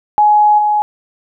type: tone with level steps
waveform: sine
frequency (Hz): 840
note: G#5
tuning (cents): +19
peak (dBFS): -6 / -10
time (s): 0.18-0.82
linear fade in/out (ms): 0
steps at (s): 0.58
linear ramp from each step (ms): 10
effects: none